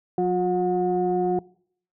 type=tone cluster; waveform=sine; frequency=181 / 358 / 726 Hz; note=F#3 / F4 / F#5; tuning=-38 / +43 / -33 cents; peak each=-26 / -21 / -25 dBFS; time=0.18-1.39 s; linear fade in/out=2 ms; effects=noise-tail reverb RT60 0.6 s tail -23 dB re dry + tanh soft clip ceiling -12 dBFS